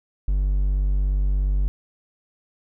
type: tone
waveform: triangle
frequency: 48.5 Hz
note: G1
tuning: 18 cents flat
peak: -16 dBFS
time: 0.28-1.68 s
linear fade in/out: 0 ms
effects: none